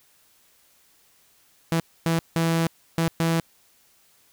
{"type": "tone bursts at uneven times", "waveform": "sawtooth", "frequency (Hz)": 165, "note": "E3", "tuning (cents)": 2, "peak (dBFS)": -16, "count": 5, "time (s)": [[1.72, 1.8], [2.06, 2.19], [2.36, 2.67], [2.98, 3.08], [3.2, 3.4]], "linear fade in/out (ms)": 0, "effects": ["white hiss -60 dBFS RMS until 4.32 s"]}